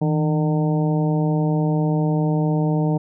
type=harmonic tone with a mistuned harmonic; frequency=151.7 Hz; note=D#3; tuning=44 cents flat; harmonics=1 / 2 / 3 / 4 / 5 / 6; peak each=-18 / -24 / -28 / -30 / -32 / -34 dBFS; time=0.01-2.98 s; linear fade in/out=10 ms; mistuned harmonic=1; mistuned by=+82 cents; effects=none